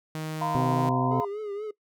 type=tone; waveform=sawtooth; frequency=156.6 Hz; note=D#3; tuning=11 cents sharp; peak=-27 dBFS; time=0.15-0.89 s; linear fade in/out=0 ms
type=chord; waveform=sine; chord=F suspended fourth; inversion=none; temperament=equal with one note detuned; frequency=698.5 / 932.3 / 1020.8 Hz; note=F5 / Bb5 / C6; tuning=0 / 0 / -43 cents; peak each=-31 dBFS; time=0.41-1.25 s; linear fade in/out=5 ms
type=harmonic tone; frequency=127.9 Hz; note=C3; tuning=39 cents flat; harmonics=1 / 2 / 3 / 4 / 5 / 6; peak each=-27 / -28 / -33 / -39 / -41 / -40 dBFS; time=0.55-1.2 s; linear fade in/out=0 ms
type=tone with vibrato; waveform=triangle; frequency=415.3 Hz; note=G#4; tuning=in tune; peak=-29 dBFS; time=1.11-1.71 s; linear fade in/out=5 ms; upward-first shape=triangle; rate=4.2 Hz; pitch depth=87 cents each way
effects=noise-tail reverb RT60 0.1 s tail -20 dB re dry